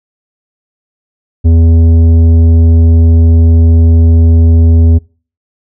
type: tone with tanh clipping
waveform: sine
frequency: 82.41 Hz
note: E2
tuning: in tune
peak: -4 dBFS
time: 1.44-4.99 s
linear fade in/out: 20 ms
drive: 10 dB
effects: noise-tail reverb RT60 0.4 s tail -25 dB re dry